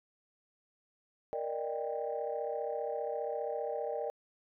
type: chord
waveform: sine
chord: Eb major seventh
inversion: second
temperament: equal with one note detuned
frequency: 466.2 / 587.3 / 622.3 / 789.9 Hz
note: Bb4 / D5 / Eb5 / G5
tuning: 0 / 0 / 0 / +13 cents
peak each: -37 / -38 / -40 / -40 dBFS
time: 1.33-4.1 s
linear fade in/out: 0 ms
effects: tanh soft clip ceiling -24 dBFS